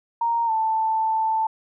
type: tone with pitch glide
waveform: sine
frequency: 931 to 883.8 Hz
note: A#5 to A5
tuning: -2 to +7 cents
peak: -19 dBFS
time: 0.21-1.47 s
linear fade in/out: 5 ms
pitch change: -91 cents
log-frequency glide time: 0.46-0.51 s
effects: none